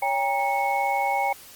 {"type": "tone cluster", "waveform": "sine", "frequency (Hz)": [561, 800, 939, 2201], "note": ["C#5", "G5", "A#5", "C#7"], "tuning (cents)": [21, 35, 12, -13], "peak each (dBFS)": [-31, -23, -29, -29], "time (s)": [0.02, 1.33], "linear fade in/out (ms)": 5, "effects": ["white hiss -46 dBFS RMS until 1.55 s", "Opus 32 kbps"]}